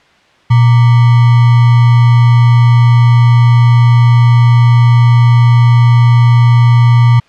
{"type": "tone with sample-and-hold", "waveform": "sine", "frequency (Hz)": 120, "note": "B2", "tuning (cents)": -49, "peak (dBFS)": -3, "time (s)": [0.5, 7.2], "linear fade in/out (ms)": 10, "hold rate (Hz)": 1050, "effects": ["white hiss -47 dBFS RMS until 7.28 s", "low-pass 3000 Hz 12 dB/octave"]}